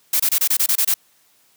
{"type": "noise bursts", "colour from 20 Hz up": "blue", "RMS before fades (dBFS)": -17, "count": 9, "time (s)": [0.13, 0.941], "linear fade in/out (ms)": 5, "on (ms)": 67, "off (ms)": 26, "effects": ["white hiss -58 dBFS RMS until 1.56 s", "high-pass 100 Hz 12 dB/octave"]}